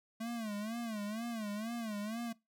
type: tone with vibrato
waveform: square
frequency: 220 Hz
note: A3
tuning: in tune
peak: -38 dBFS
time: 0.2-2.33 s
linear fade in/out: 10 ms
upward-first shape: sine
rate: 2.1 Hz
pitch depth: 130 cents each way
effects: noise-tail reverb RT60 0.2 s tail -21 dB re dry